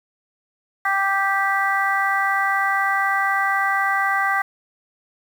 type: harmonic tone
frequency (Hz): 392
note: G4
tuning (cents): 0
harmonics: 2 / 3 / 4 / 5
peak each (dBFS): -23 / -23 / -23 / -23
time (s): 0.85-4.42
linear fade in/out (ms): 5
effects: 7-bit